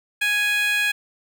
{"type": "tone with high-pass filter", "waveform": "15% pulse", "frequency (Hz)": 830.6, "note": "G#5", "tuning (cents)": 0, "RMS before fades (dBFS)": -21, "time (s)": [0.21, 0.92], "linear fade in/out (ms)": 10, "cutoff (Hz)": 2000, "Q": 5.1, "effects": []}